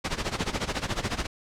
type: noise with tremolo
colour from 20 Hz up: pink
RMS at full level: -26 dBFS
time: 0.04-1.27 s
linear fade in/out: 10 ms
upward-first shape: sine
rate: 14 Hz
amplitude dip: 85%
effects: low-pass 6000 Hz 12 dB/octave